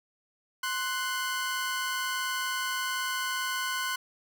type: tone pair together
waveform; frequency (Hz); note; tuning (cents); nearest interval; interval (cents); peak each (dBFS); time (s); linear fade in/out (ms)
sawtooth; 1046.5 / 1488.1; C6 / F#6; 0 / +9; tritone; 609; -29 / -28; 0.63-3.96; 5
effects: none